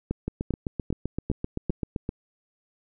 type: two click trains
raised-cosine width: 3 ms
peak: -13 / -15 dBFS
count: 5 / 15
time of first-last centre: 0.11-1.697 / 0.28-2.091 s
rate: 2.52 / 7.73 Hz
effects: none